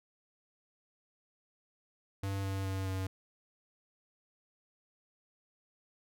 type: tone with pitch steps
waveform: square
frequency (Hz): 98 / 96.93 / 95.87 / 94.83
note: G2 / G2 / G2 / F#2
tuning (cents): 0 / -19 / -38 / +43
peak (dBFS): -34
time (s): 2.23-3.07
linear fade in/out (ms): 5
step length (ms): 210
effects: none